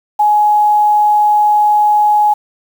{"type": "tone with quantisation", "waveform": "sine", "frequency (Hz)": 839, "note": "G#5", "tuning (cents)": 17, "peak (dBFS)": -7, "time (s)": [0.19, 2.34], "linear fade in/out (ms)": 10, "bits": 6, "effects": []}